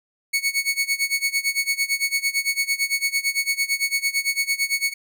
sawtooth tone with tremolo, 2217 Hz, C#7, in tune, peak -14 dBFS, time 0.33-4.94 s, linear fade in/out 10 ms, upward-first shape sine, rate 8.9 Hz, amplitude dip 90%, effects none

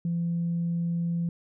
sine tone, 170 Hz, F3, 46 cents flat, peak -24 dBFS, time 0.05-1.29 s, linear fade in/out 2 ms, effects tanh soft clip ceiling -21 dBFS

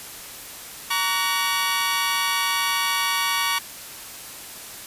15% pulse chord, F# major, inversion first, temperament equal with one note detuned, 932.3 / 1132.7 / 1480 Hz, A#5 / C#6 / F#6, 0 / +37 / 0 cents, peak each -19 / -17 / -23 dBFS, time 0.9-3.59 s, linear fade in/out 10 ms, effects white hiss -38 dBFS RMS until 4.86 s + resampled to 32000 Hz

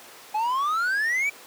triangle exponential sweep, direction up, 834 to 2349 Hz, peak -20 dBFS, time 0.34-1.3 s, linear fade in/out 10 ms, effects pink hiss -45 dBFS RMS until 1.46 s + high-pass 400 Hz 12 dB/octave

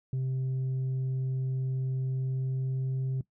sine tone with pitch glide, 130.81 to 131.57 Hz, C3 to C3, 0 to +10 cents, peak -25 dBFS, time 0.13-3.21 s, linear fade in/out 2 ms, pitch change +10 cents, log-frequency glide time 2.04-3.01 s, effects noise-tail reverb RT60 0.1 s tail -20 dB re dry + tanh soft clip ceiling -27 dBFS

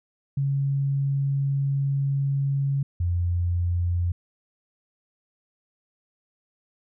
sine tone pair in turn, 138.59 / 87.47 Hz, C#3 / F2, 0 / +3 cents, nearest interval minor sixth, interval 797 cents, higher first, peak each -21 dBFS, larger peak neither, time 0.37-2.83 / 3-4.12 s, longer first, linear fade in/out 5 ms, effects none

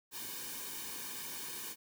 white noise with comb filter, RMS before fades -43 dBFS, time 0.11-1.76 s, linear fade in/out 50 ms, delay 1.5 ms, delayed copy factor -0.8, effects none

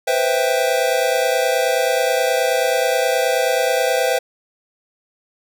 square chord, C major seventh, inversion third, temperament equal, 493.9 / 523.3 / 659.3 / 784 Hz, B4 / C5 / E5 / G5, 0 / 0 / 0 / 0 cents, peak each -22 / -21 / -22 / -24 dBFS, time 0.07-4.19 s, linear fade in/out 10 ms, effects none

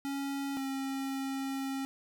square tone pair in turn, 277.2 / 270.2 Hz, C#4 / C#4, 0 / -44 cents, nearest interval unison, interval 44 cents, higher first, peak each -34 / -34 dBFS, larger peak neither, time 0.05-0.57 / 0.57-1.85 s, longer second, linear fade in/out 0 ms, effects none

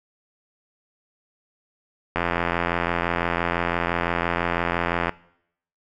click train, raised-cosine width 0.5 ms, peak -7 dBFS, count 253, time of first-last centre 2.16-5.094 s, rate 85.9 Hz, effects noise-tail reverb RT60 0.7 s tail -20 dB re dry

